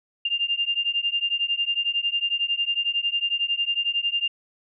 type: beating tone pair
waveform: sine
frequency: 2794 / 2805 Hz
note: F7 / F7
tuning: 0 / +7 cents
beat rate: 11 Hz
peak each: -25 dBFS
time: 0.25-4.28 s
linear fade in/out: 5 ms
effects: none